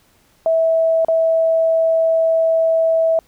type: tone with dropouts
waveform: sine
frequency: 652 Hz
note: E5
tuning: 19 cents flat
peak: -12 dBFS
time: 0.46-3.19 s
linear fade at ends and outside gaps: 1 ms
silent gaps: 1.048-1.084 s
effects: pink hiss -56 dBFS RMS until 3.27 s